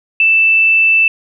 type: tone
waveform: sine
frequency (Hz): 2649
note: E7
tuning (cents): +8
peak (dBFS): -7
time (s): 0.2-1.08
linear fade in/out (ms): 2
effects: none

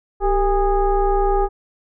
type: tone with frequency modulation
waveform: sine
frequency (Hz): 392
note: G4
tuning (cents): 0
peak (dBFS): -14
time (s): 0.2-1.49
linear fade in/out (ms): 50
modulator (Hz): 422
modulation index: 1.3
effects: none

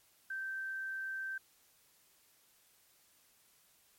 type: tone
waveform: sine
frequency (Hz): 1558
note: G6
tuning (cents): -11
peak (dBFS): -37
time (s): 0.3-1.38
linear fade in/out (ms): 5
effects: white hiss -68 dBFS RMS until 3.98 s + MP3 64 kbps

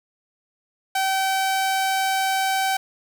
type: tone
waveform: sawtooth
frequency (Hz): 769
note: G5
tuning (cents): -33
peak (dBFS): -16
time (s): 0.95-2.77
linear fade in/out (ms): 5
effects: 8-bit

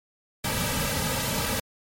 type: noise with comb filter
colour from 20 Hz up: pink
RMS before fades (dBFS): -27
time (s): 0.44-1.6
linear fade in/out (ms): 5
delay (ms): 2.8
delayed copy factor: -0.95
effects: MP3 64 kbps

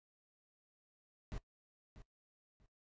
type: noise with echo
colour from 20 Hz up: brown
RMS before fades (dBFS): -42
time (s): 1.32-1.38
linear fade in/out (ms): 0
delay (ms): 640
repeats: 2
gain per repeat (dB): -13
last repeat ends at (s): 2.66
effects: noise-tail reverb RT60 0.1 s tail -18 dB re dry + resampled to 16000 Hz

